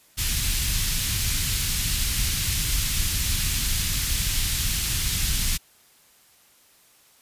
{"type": "band-stop noise", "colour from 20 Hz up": "pink", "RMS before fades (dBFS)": -24, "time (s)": [0.17, 5.58], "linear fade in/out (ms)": 20, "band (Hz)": [110, 2900], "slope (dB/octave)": 12, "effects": ["white hiss -57 dBFS RMS until 7.21 s", "resampled to 32000 Hz"]}